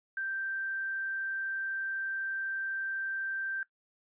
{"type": "tone with quantisation", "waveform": "sine", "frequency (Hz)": 1568, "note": "G6", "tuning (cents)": 0, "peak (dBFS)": -32, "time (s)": [0.17, 3.63], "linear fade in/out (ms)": 2, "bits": 10, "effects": ["noise-tail reverb RT60 0.1 s tail -17 dB re dry", "resampled to 8000 Hz"]}